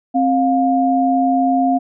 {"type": "tone pair together", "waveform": "sine", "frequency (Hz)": [264.8, 706.9], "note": ["C4", "F5"], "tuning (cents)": [21, 21], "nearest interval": "octave + perfect fourth", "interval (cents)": 1700, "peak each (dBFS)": -15, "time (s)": [0.14, 1.79], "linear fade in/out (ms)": 20, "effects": []}